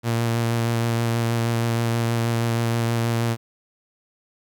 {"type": "tone with vibrato", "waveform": "sawtooth", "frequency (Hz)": 116.3, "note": "A#2", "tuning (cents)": -4, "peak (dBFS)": -16, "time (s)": [0.03, 3.37], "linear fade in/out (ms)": 50, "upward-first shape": "sine", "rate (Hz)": 6.3, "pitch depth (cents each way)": 17, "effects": ["9-bit"]}